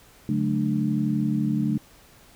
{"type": "tone cluster", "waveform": "sine", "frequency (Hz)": [142.5, 182.8, 214.8, 295.9], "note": ["C#3", "F#3", "A3", "D4"], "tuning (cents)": [48, -21, -41, 13], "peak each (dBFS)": [-27, -30, -24, -28], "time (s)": [0.29, 1.78], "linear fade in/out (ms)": 2, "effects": ["pink hiss -53 dBFS RMS until 2.35 s"]}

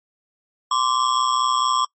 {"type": "ring-modulated tone", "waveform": "square", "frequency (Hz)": 1100, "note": "C#6", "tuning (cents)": -14, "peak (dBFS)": -15, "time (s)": [0.71, 1.85], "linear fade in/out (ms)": 5, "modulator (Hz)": 62.3, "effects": ["noise-tail reverb RT60 0.1 s tail -25 dB re dry", "MP3 32 kbps"]}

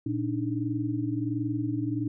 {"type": "tone cluster", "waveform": "sine", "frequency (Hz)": [116.6, 287.4, 308.8], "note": ["A#2", "D4", "D#4"], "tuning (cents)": [1, -37, -13], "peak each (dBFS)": -31, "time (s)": [0.06, 2.08], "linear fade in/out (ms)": 5, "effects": []}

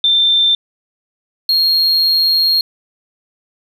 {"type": "tone pair in turn", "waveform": ["sine", "triangle"], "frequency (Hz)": [3571, 4255], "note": ["A7", "C8"], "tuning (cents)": [25, 28], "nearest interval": "minor third", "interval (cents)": 303, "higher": "second", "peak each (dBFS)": -9, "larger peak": "neither", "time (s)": [[0.04, 0.55], [1.49, 2.61]], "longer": "second", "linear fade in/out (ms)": 2, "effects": []}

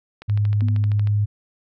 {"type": "click train", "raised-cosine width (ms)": 0.3, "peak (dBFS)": -22, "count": 12, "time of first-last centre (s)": [0.22, 1.073], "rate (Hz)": 12.9}
{"type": "tone", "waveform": "sine", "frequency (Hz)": 103.8, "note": "G#2", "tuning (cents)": 0, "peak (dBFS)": -16, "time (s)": [0.28, 1.26], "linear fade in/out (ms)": 20}
{"type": "tone with exponential decay", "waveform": "sine", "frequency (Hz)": 243.6, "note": "B3", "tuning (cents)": -24, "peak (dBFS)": -25, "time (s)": [0.62, 1.22], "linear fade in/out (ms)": 0, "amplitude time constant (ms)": 130}
{"effects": []}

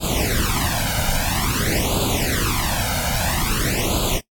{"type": "noise with flanger", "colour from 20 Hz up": "pink", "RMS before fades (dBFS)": -21, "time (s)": [0, 4.21], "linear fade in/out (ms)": 50, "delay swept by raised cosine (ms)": [0.26, 1.36], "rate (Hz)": 0.5, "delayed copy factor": 0.95, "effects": ["noise-tail reverb RT60 0.1 s tail -17 dB re dry", "AAC 64 kbps"]}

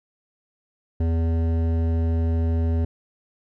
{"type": "tone with hard clipping", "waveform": "sine", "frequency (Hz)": 82.41, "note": "E2", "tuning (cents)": 0, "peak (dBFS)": -21, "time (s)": [1, 2.85], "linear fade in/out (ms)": 5, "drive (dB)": 13, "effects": []}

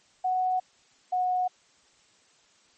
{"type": "tone pair in turn", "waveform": "sine", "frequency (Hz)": [740, 731.5], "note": ["F#5", "F#5"], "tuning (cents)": [0, -20], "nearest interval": "unison", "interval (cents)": 20, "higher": "first", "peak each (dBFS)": [-23, -23], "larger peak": "neither", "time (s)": [[0.24, 0.6], [1.12, 1.48]], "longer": "neither", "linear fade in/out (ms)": 10, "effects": ["white hiss -62 dBFS RMS until 2.77 s", "MP3 32 kbps"]}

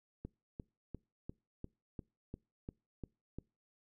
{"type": "click train", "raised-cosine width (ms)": 3, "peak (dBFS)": -30, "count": 10, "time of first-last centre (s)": [0.25, 3.386], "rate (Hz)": 2.87, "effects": ["noise-tail reverb RT60 0.3 s tail -25 dB re dry"]}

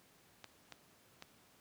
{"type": "clicks", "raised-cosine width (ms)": 0.2, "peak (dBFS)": -30, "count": 3, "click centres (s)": [0.443, 0.723, 1.224], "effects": ["pink hiss -66 dBFS RMS until 1.6 s", "high-pass 100 Hz 12 dB/octave"]}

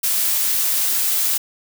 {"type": "noise", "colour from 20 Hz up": "blue", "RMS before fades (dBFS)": -19, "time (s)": [0.03, 1.38], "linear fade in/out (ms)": 10, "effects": []}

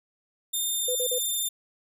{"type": "tone with pitch glide", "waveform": "5% pulse", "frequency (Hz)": [3617, 3594], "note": ["A7", "A7"], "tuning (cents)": [47, 36], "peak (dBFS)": -19, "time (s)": [0.53, 1.49], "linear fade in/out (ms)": 10, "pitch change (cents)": -11, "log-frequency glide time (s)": [0.69, 1.04]}
{"type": "tone bursts", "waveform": "sine", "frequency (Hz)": 500, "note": "B4", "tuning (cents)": 21, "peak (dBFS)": -27, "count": 3, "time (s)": [0.88, 1.185], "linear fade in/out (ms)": 5, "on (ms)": 73, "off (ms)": 43}
{"effects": []}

